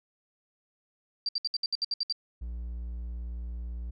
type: tone bursts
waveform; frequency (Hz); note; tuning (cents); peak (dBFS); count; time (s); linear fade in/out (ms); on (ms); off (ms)
sine; 4699; D8; 0; -26; 10; 1.26-2.125; 2; 28; 65
type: tone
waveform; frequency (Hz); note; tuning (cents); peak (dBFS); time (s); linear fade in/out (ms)
triangle; 59; A#1; +22; -32; 2.41-3.91; 10
effects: none